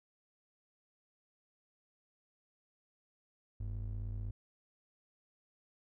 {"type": "ring-modulated tone", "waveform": "triangle", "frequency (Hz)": 73.2, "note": "D2", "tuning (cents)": -5, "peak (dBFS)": -32, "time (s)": [3.6, 4.31], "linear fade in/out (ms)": 5, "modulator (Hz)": 28.1, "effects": []}